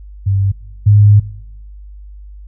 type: tone pair in turn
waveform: sine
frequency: 98 / 103.55 Hz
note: G2 / G#2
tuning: 0 / -5 cents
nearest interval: minor second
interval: 95 cents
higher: second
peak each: -10 / -4 dBFS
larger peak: second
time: 0.26-0.52 / 0.86-1.2 s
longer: second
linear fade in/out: 10 ms
effects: noise-tail reverb RT60 0.9 s tail -23 dB re dry + added 50 Hz sine -31 dBFS peak until 2.47 s